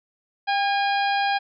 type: harmonic tone with a mistuned harmonic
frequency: 815 Hz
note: G#5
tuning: 33 cents flat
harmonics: 1 / 2 / 3 / 4 / 5 / 6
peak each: -21 / -27 / -31 / -33 / -35 / -37 dBFS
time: 0.47-1.39 s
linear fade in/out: 20 ms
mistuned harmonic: 1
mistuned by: -38 cents
effects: none